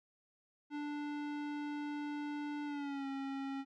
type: tone with pitch glide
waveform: square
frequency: 293.7 to 272.5 Hz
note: D4 to C#4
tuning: 0 to -29 cents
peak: -39 dBFS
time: 0.7-3.65 s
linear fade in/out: 50 ms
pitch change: -129 cents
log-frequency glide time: 2.65-3.07 s
effects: low-pass 3000 Hz 12 dB/octave